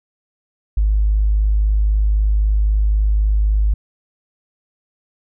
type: tone with tanh clipping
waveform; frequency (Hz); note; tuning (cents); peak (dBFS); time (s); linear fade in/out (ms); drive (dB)
triangle; 51.91; G#1; 0; -12; 0.77-3.74; 5; 4
effects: none